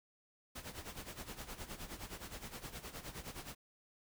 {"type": "noise with tremolo", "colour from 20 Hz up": "pink", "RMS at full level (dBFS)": -45, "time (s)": [0.55, 3.55], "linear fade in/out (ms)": 10, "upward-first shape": "sine", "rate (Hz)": 9.6, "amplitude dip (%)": 75, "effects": []}